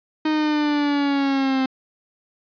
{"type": "linear sweep", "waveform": "45% pulse", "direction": "down", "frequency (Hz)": [311.1, 261.6], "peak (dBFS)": -18, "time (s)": [0.25, 1.66], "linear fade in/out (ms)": 5, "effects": ["resampled to 11025 Hz", "9-bit"]}